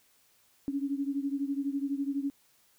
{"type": "beating tone pair", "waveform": "sine", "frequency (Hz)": [275.5, 287.5], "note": ["C#4", "D4"], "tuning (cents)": [-11, -37], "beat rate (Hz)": 12, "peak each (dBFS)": [-31, -34], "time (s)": [0.68, 2.3], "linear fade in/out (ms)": 0, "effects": ["white hiss -66 dBFS RMS until 2.78 s"]}